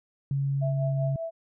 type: tone with pitch glide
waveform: sine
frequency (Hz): 138.59 to 137.79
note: C#3 to C#3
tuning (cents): 0 to -10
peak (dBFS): -24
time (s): 0.31-1.16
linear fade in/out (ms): 2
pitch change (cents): -10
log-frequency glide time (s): 0.72-0.97
type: tone with tremolo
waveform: sine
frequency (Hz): 659.3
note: E5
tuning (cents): 0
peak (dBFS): -29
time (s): 0.61-1.31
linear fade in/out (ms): 20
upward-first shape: sine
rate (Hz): 5.2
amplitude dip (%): 70
effects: none